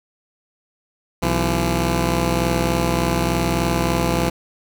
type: tone pair together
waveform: 10% pulse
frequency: 63.38 / 169.2 Hz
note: B1 / E3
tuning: +46 / +45 cents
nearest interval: octave + perfect fourth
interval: 1699 cents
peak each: -12 dBFS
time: 1.22-4.3 s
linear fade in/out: 10 ms
effects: none